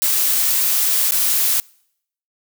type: noise with dropouts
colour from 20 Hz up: blue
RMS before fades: -17 dBFS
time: 0.02-1.6 s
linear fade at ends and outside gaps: 0 ms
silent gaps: 1.11-1.121 s
effects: noise-tail reverb RT60 0.7 s tail -26 dB re dry